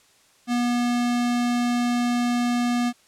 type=tone; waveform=square; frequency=241.8 Hz; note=B3; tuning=36 cents flat; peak=-21 dBFS; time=0.47-2.93 s; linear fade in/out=50 ms; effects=white hiss -58 dBFS RMS until 3.07 s + low-pass 9000 Hz 12 dB/octave